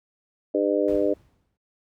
harmonic tone, 100.7 Hz, G2, 47 cents sharp, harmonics 3 / 4 / 5 / 6, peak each -25 / -25 / -25 / -25 dBFS, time 0.54-1.14 s, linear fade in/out 10 ms
brown noise with exponential decay, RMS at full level -34 dBFS, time 0.88-1.57 s, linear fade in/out 2 ms, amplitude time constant 150 ms
effects high-pass 60 Hz 12 dB/octave

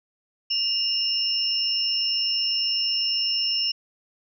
sine tone pair together, 2832 / 5346 Hz, F7 / E8, +23 / +23 cents, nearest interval major seventh, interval 1100 cents, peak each -26 / -23 dBFS, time 0.5-3.72 s, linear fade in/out 10 ms, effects none

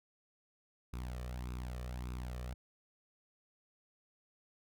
sawtooth tone with flanger, 61.74 Hz, B1, in tune, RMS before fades -42 dBFS, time 0.93-2.54 s, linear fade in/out 5 ms, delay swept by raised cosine 0.79 to 1.68 ms, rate 1.7 Hz, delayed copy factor +0.65, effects none

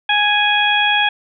harmonic tone, 830.6 Hz, G#5, in tune, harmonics 1 / 2 / 3 / 4, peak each -18 / -18 / -18 / -18 dBFS, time 0.09-1.09 s, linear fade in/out 5 ms, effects none

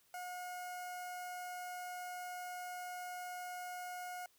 sawtooth tone with notch filter, 721 Hz, F#5, 45 cents flat, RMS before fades -45 dBFS, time 0.14-4.26 s, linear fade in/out 2 ms, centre 3600 Hz, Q 1.3, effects white hiss -71 dBFS RMS until 4.38 s

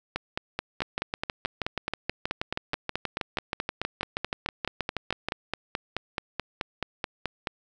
two click trains, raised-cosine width 0.3 ms, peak -12 / -12 dBFS, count 35 / 29, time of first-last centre 0.16-7.472 / 0.82-5.286 s, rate 4.65 / 6.27 Hz, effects none

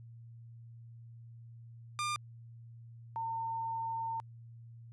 sawtooth / sine tone pair in turn, 1200 / 907.1 Hz, D6 / A#5, +37 / -47 cents, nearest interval perfect fourth, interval 484 cents, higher first, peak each -29 / -34 dBFS, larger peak first, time 1.99-2.16 / 3.16-4.2 s, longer second, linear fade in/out 0 ms, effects added 116 Hz sine -49 dBFS peak until 4.92 s + resampled to 24000 Hz

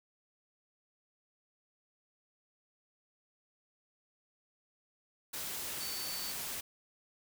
sine tone in noise, 4520 Hz, C#8, 33 cents sharp, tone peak -42 dBFS, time 5.8-6.32 s, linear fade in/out 10 ms, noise white, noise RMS -40 dBFS, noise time 5.33-6.61 s, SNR -5 dB, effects none

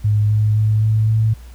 sine tone with pitch steps, 105.2 / 106.48 / 107.78 / 109.1 / 110.43 Hz, G#2 / G#2 / A2 / A2 / A2, +23 / +44 / -35 / -14 / +7 cents, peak -12 dBFS, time 0.04-1.34 s, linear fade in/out 10 ms, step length 260 ms, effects added 60 Hz sine -35 dBFS peak until 1.54 s + pink hiss -49 dBFS RMS until 1.54 s

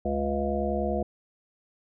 harmonic tone, 70.3 Hz, C#2, 25 cents sharp, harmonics 1 / 3 / 5 / 7 / 9 / 10, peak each -32 / -31 / -33 / -32 / -32 / -33 dBFS, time 0.05-1.03 s, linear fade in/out 5 ms, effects none

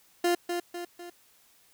30% pulse tone with echo, 349.2 Hz, F4, in tune, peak -20 dBFS, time 0.24-0.35 s, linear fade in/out 5 ms, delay 250 ms, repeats 3, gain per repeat -6 dB, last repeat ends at 1.1 s, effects white hiss -62 dBFS RMS until 1.73 s

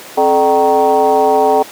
sine tone with frequency modulation, 601 Hz, D5, 40 cents sharp, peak -7 dBFS, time 0.17-1.63 s, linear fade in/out 10 ms, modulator 167 Hz, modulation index 1.8, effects pink hiss -32 dBFS RMS until 1.71 s + high-pass 300 Hz 12 dB/octave

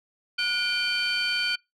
sine tone cluster, 1452 / 2382 / 3102 / 4539 Hz, F#6 / D7 / G7 / C#8, -33 / +24 / -19 / +40 cents, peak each -28 dBFS, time 0.38-1.56 s, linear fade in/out 10 ms, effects noise-tail reverb RT60 0.2 s tail -25 dB re dry + tanh soft clip ceiling -18 dBFS

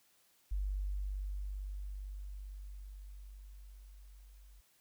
sine tone with level ramp, 48.87 Hz, G1, 5 cents flat, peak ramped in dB -32 to -55 dBFS, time 0.51-4.61 s, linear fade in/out 10 ms, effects white hiss -70 dBFS RMS until 4.8 s

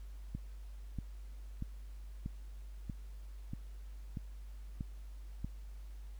click train, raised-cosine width 5 ms, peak -27 dBFS, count 9, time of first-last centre 0.35-5.446 s, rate 1.57 Hz, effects added 50 Hz sine -45 dBFS peak until 6.19 s + pink hiss -67 dBFS RMS until 6.19 s

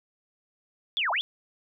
sine linear two-way sweep, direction down then up, 3596 to 622.3 to 3596 Hz, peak -24 dBFS, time 0.97-1.21 s, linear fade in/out 0 ms, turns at 1.11 s, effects none

